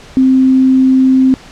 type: tone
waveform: sine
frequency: 261.6 Hz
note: C4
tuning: in tune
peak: -5 dBFS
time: 0.17-1.34 s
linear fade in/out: 0 ms
effects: pink hiss -36 dBFS RMS until 1.51 s + low-pass 6000 Hz 12 dB/octave